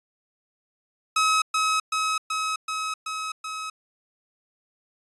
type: tone with echo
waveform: sawtooth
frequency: 1279 Hz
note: D#6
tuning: 47 cents sharp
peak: -15 dBFS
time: 1.16-1.42 s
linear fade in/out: 5 ms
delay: 380 ms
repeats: 6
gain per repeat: -2 dB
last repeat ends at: 3.7 s
effects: resampled to 24000 Hz